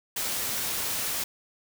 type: noise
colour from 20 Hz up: white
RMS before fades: -30 dBFS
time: 0.16-1.24 s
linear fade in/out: 5 ms
effects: none